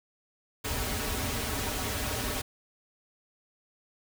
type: noise with comb filter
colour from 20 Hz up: pink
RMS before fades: -32 dBFS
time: 0.64-2.42 s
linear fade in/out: 10 ms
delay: 5.8 ms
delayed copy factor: -0.85
effects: none